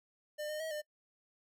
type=tone with pitch steps; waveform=square; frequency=601 / 610 / 639 / 602 Hz; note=D5 / D#5 / D#5 / D5; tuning=+40 / -34 / +46 / +43 cents; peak=-38 dBFS; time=0.38-0.82 s; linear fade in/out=20 ms; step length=110 ms; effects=noise-tail reverb RT60 0.1 s tail -23 dB re dry